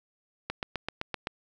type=click train; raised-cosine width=0.3 ms; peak=-15 dBFS; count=7; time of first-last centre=0.5-1.271 s; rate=7.78 Hz; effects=none